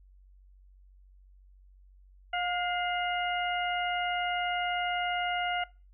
harmonic tone with a mistuned harmonic, 713 Hz, F5, 36 cents sharp, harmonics 1 / 2 / 3 / 4, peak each -31 / -34 / -36 / -37 dBFS, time 2.33-5.64 s, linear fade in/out 5 ms, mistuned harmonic 3, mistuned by -45 cents, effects noise-tail reverb RT60 0.3 s tail -22 dB re dry + added 47 Hz sine -54 dBFS peak until 5.93 s

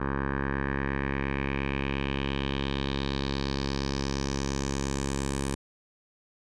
10% pulse tone with low-pass filter sweep, 68.6 Hz, C#2, 17 cents flat, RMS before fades -30 dBFS, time 0-5.55 s, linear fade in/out 5 ms, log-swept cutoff 1400 to 8800 Hz, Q 3.3, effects none

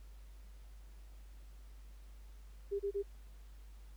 sine tone bursts, 400.4 Hz, G4, 37 cents sharp, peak -33 dBFS, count 3, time 2.71-3.029 s, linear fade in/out 20 ms, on 87 ms, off 29 ms, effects added 50 Hz sine -51 dBFS peak until 3.96 s + pink hiss -68 dBFS RMS until 3.96 s

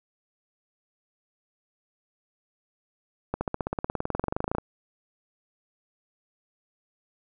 accelerating click train, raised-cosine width 1 ms, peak -13 dBFS, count 26, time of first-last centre 3.34-4.584 s, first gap 70 ms, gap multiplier 0.97, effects none

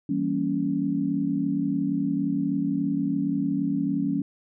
sine chord, E diminished seventh, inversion none, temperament equal with one note detuned, 164.81 / 196 / 233.1 / 279.6 Hz, E3 / G3 / Bb3 / Db4, 0 / 0 / 0 / +15 cents, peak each -31 / -29 / -31 / -25 dBFS, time 0.09-4.22 s, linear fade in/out 5 ms, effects none

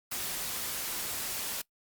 white noise with amplitude modulation, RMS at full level -34 dBFS, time 0.11-1.62 s, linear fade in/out 10 ms, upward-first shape sine, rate 211 Hz, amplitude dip 25%, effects noise-tail reverb RT60 0.1 s tail -23 dB re dry + Opus 48 kbps

